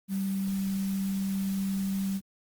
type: tone in noise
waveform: sine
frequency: 194.1 Hz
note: G3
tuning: 17 cents flat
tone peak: -27 dBFS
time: 0.08-2.21 s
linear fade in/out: 50 ms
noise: white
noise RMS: -45 dBFS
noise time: 0.08-2.21 s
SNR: +15 dB
effects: Opus 32 kbps